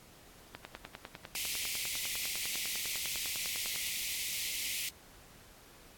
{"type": "click train", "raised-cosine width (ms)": 0.3, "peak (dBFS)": -26, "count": 33, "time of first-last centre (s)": [0.55, 3.76], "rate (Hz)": 9.97}
{"type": "high-pass noise", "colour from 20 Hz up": "pink", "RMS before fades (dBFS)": -37, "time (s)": [1.35, 4.89], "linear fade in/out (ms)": 2, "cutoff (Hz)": 2000, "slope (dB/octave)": 96}
{"effects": ["pink hiss -57 dBFS RMS until 5.97 s", "AAC 64 kbps"]}